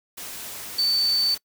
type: tone in noise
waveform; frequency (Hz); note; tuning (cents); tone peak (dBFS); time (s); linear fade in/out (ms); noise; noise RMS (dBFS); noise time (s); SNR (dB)
sine; 4536; C#8; +39; -19; 0.78-1.35; 10; white; -36; 0.17-1.38; +14
effects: noise-tail reverb RT60 0.1 s tail -25 dB re dry